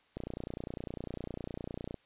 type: click train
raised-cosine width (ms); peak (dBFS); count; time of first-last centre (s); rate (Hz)
2; -25; 54; 0.17-1.943; 29.9
effects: white hiss -67 dBFS RMS until 2.05 s + resampled to 8000 Hz